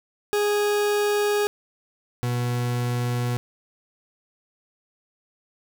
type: tone pair in turn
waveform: 40% pulse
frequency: 413.9 / 121.85 Hz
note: G#4 / B2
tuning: -6 / -23 cents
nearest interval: octave + major sixth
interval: 2117 cents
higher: first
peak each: -19 / -22 dBFS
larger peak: first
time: 0.33-1.47 / 2.23-3.37 s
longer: neither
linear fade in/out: 0 ms
effects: 8-bit